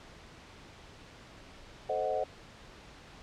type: chord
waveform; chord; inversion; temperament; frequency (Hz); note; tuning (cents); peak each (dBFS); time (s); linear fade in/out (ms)
sine; A diminished seventh; none; equal; 440 / 523.3 / 622.3 / 740; A4 / C5 / Eb5 / Gb5; 0 / 0 / 0 / 0; -37 / -34 / -34 / -34; 1.89-2.24; 5
effects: pink hiss -52 dBFS RMS until 3.22 s + low-pass 5000 Hz 12 dB/octave